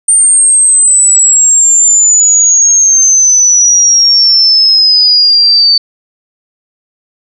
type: exponential sweep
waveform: sine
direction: down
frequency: 8870 to 4546 Hz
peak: -3 dBFS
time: 0.08-5.78 s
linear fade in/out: 5 ms
effects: none